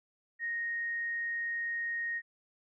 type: tone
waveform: sine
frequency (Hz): 1864.7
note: A#6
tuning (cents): 0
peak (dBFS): -32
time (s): 0.39-2.22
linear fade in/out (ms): 50
effects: none